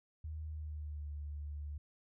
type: tone with pitch glide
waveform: sine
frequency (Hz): 77.78 to 73.5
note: D#2 to D2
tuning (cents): 0 to +2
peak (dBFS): -40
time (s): 0.24-1.78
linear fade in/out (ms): 5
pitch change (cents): -98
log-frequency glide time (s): 0.45-1.09
effects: none